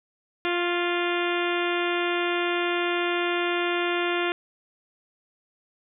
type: harmonic tone with a mistuned harmonic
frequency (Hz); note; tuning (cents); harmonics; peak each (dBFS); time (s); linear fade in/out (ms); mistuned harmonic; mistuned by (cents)
349.2; F4; 0; 1 / 2 / 3 / 4 / 5 / 6 / 7 / 8 / 9 / 10; -26 / -32 / -34 / -32 / -34 / -35 / -34 / -35 / -40 / -38; 0.45-4.32; 0; 3; +22
effects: none